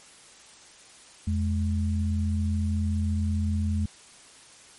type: tone pair together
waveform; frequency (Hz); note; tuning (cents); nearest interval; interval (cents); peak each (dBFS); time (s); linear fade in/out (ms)
sine; 85.01 / 210.4; F2 / G#3; -46 / +23; octave + major third; 1569; -24 / -29; 1.27-3.86; 5
effects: white hiss -51 dBFS RMS until 4.78 s + MP3 48 kbps